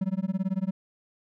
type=tone with tremolo; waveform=triangle; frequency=190 Hz; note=F#3; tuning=46 cents sharp; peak=-20 dBFS; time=0.01-0.71 s; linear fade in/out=5 ms; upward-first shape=sine; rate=18 Hz; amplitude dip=100%; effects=none